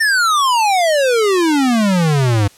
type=exponential sweep; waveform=square; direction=down; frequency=1829 to 98 Hz; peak=-12 dBFS; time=0-2.48 s; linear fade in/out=10 ms; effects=white hiss -46 dBFS RMS until 2.57 s + low-pass 10000 Hz 12 dB/octave